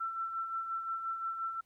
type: tone with tremolo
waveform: sine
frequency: 1341 Hz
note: E6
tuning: 29 cents sharp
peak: -32 dBFS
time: 0-1.61 s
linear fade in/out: 10 ms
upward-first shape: sine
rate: 5.7 Hz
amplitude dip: 50%
effects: pink hiss -75 dBFS RMS until 1.65 s